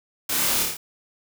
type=noise with echo; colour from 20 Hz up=white; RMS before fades=-26 dBFS; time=0.29-0.63 s; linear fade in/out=5 ms; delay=28 ms; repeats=5; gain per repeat=-2 dB; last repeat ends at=0.77 s; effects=none